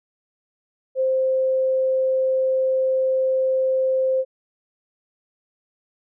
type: tone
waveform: sine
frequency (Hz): 523.3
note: C5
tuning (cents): 0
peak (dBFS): -17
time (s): 0.95-4.25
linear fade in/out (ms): 50
effects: none